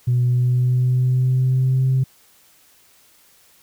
sine tone with pitch glide, 123.1 to 131.18 Hz, B2 to C3, -5 to +5 cents, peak -13 dBFS, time 0.07-2.04 s, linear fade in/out 10 ms, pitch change +110 cents, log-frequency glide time 0.21-1.88 s, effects tanh soft clip ceiling -11 dBFS + white hiss -54 dBFS RMS until 3.62 s

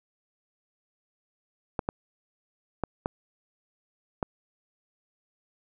clicks, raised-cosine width 1 ms, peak -13 dBFS, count 5, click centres 1.792 / 1.889 / 2.837 / 3.059 / 4.228 s, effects none

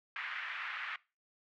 pink band-pass noise, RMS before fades -41 dBFS, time 0.16-0.96 s, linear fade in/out 2 ms, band 1400 to 2400 Hz, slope 24 dB/octave, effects noise-tail reverb RT60 0.3 s tail -22 dB re dry

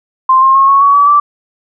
sine tone with pitch steps, 1046.5 / 1065.4 / 1084.7 / 1104.3 / 1124.2 / 1144.5 / 1165.2 Hz, C6 / C6 / C#6 / C#6 / C#6 / D6 / D6, 0 / +31 / -38 / -7 / +24 / -45 / -14 cents, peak -4 dBFS, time 0.29-1.2 s, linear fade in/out 5 ms, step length 130 ms, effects none

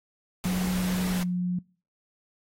pink noise, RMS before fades -35 dBFS, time 0.44-1.23 s, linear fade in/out 0 ms
sine tone with pitch glide, 183.1 to 179.12 Hz, F#3 to F3, -18 to +44 cents, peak -24 dBFS, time 0.45-1.59 s, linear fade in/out 5 ms, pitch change -38 cents, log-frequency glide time 1.12-1.24 s
effects noise-tail reverb RT60 0.4 s tail -24 dB re dry + AAC 48 kbps

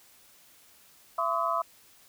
sine tone cluster, 672 / 1028 / 1135 / 1270 Hz, E5 / C6 / C#6 / D#6, +33 / -31 / +41 / +35 cents, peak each -31 dBFS, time 1.18-1.62 s, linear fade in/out 5 ms, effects white hiss -58 dBFS RMS until 2.08 s

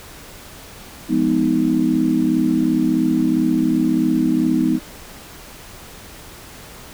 sine chord, F half-diminished seventh, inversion none, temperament just, 174.61 / 209.5 / 251.4 / 314.3 Hz, F3 / Ab3 / Cb4 / Eb4, 0 / +15 / +31 / +18 cents, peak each -24 / -23 / -18 / -18 dBFS, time 1.08-4.8 s, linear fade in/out 50 ms, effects pink hiss -39 dBFS RMS until 6.93 s

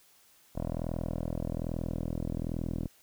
10% pulse tone with low-pass filter sweep, 41.2 Hz, E1, in tune, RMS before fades -34 dBFS, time 0.55-2.88 s, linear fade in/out 10 ms, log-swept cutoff 680 to 380 Hz, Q 1.6, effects white hiss -62 dBFS RMS until 3.02 s

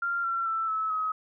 sine tone with pitch steps, 1389 / 1358.8 / 1329.3 / 1300.5 / 1272.2 Hz, F6 / F6 / E6 / E6 / D#6, -10 / -48 / +14 / -24 / +38 cents, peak -26 dBFS, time 0.02-1.12 s, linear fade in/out 5 ms, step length 220 ms, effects none

